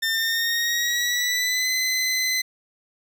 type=tone with pitch glide; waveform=20% pulse; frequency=1800 to 2032 Hz; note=A6 to B6; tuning=+39 to +49 cents; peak=-16 dBFS; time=0.02-2.42 s; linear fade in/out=10 ms; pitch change=+210 cents; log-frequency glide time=0.13-1.72 s; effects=none